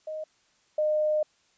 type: tone pair in turn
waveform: sine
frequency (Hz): 622.3 / 610.6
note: D#5 / D#5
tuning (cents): 0 / -33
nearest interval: unison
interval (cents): 33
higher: first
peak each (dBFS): -32 / -22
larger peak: second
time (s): 0.07-0.24 / 0.78-1.23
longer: second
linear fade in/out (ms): 5
effects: white hiss -66 dBFS RMS until 1.57 s + resampled to 16000 Hz